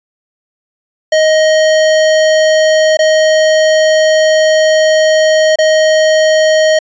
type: tone with dropouts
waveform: square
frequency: 626 Hz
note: D#5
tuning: 10 cents sharp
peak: -7 dBFS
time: 1.12-6.79 s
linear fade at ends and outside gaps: 5 ms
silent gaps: 2.971-2.99 / 5.558-5.586 s
effects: resampled to 16000 Hz